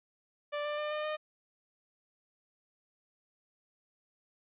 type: tone with pitch steps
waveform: sawtooth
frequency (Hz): 587.3 / 593.4 / 599.6 / 605.9 / 612.2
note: D5 / D5 / D5 / D#5 / D#5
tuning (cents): 0 / +18 / +36 / -46 / -28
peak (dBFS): -29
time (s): 0.52-1.17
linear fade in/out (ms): 20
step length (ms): 130
effects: resampled to 8000 Hz